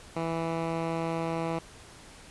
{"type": "tone with low-pass filter", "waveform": "10% pulse", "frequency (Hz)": 164.81, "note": "E3", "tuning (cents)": 0, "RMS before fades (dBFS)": -31, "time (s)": [0.16, 1.59], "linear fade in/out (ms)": 5, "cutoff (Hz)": 2300, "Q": 0.62, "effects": ["pink hiss -50 dBFS RMS until 2.3 s", "resampled to 24000 Hz"]}